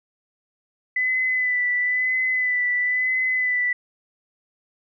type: tone with vibrato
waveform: sine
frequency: 2001 Hz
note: B6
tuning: 22 cents sharp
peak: -19 dBFS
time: 0.96-3.73 s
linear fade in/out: 5 ms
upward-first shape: sine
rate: 1 Hz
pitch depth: 26 cents each way
effects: none